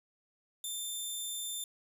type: tone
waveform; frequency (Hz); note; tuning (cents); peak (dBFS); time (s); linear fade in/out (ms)
10% pulse; 3572; A7; +25; -28; 0.64-1.64; 2
effects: resampled to 32000 Hz + 10-bit